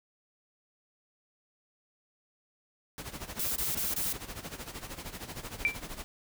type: noise with tremolo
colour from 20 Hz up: pink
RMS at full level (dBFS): -39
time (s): 2.98-6.04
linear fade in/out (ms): 0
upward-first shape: sine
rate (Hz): 13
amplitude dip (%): 75
type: noise bursts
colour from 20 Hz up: blue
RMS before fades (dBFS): -32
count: 4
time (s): 3.39-4.13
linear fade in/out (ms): 5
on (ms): 170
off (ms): 20
type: tone with exponential decay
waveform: sine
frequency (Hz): 2345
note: D7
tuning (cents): -3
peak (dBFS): -20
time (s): 5.65-5.8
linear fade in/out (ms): 0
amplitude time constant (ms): 31
effects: none